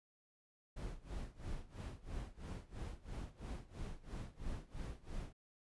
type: noise with tremolo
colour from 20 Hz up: brown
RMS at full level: -43 dBFS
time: 0.76-5.33 s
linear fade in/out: 10 ms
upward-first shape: sine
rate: 3 Hz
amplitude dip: 90%
effects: resampled to 24000 Hz